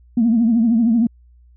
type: tone with vibrato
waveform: sine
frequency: 229.9 Hz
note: A#3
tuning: 24 cents flat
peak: -11 dBFS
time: 0.17-1.07 s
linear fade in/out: 5 ms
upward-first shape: triangle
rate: 13 Hz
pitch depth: 120 cents each way
effects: tanh soft clip ceiling -7 dBFS + added 60 Hz sine -46 dBFS peak until 1.56 s